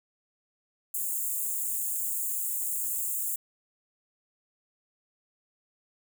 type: high-pass noise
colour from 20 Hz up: white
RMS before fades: -31 dBFS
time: 0.94-3.36 s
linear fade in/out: 5 ms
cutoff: 6900 Hz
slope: 96 dB/octave
effects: none